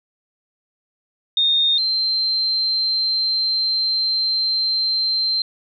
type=tone pair in turn; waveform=sine; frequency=3674 / 4130 Hz; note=A#7 / C8; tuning=-26 / -23 cents; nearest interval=major second; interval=203 cents; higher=second; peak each=-14 / -17 dBFS; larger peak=first; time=1.37-1.78 / 1.78-5.42 s; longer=second; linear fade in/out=2 ms; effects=none